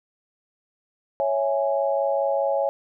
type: chord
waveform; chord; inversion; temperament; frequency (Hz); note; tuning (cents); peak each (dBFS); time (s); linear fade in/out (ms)
sine; C# minor; none; equal; 554.4 / 659.3 / 830.6; C#5 / E5 / G#5; 0 / 0 / 0; -22 / -26 / -27; 1.2-2.69; 0
effects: none